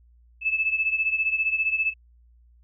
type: beating tone pair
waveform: sine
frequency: 2613 / 2628 Hz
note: E7 / E7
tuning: -16 / -6 cents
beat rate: 15 Hz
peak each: -23 / -27 dBFS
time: 0.41-1.94 s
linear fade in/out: 50 ms
effects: added 59 Hz sine -53 dBFS peak until 2.63 s